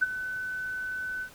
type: tone with ADSR envelope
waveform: sine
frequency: 1509 Hz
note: F#6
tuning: 34 cents sharp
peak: -18 dBFS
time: 0.01-1.3 s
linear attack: 18 ms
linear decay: 24 ms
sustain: -13 dB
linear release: 81 ms
effects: pink hiss -52 dBFS RMS until 1.34 s